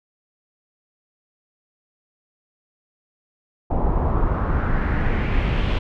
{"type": "noise with low-pass filter sweep", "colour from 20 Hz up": "brown", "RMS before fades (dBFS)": -20, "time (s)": [3.7, 5.79], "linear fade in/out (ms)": 10, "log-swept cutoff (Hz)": [790, 3200], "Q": 2.5, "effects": []}